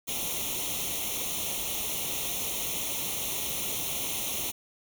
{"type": "noise with comb filter", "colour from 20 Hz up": "white", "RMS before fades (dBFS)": -32, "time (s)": [0.07, 4.52], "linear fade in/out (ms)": 20, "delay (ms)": 0.31, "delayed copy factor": 0.85, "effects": []}